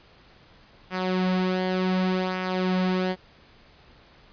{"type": "tone with flanger", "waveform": "sawtooth", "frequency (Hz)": 185, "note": "F#3", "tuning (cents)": 0, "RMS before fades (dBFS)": -25, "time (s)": [0.9, 3.16], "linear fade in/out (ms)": 50, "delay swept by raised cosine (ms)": [0.23, 4.63], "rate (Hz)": 0.67, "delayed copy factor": -0.55, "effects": ["pink hiss -54 dBFS RMS until 4.32 s", "resampled to 11025 Hz"]}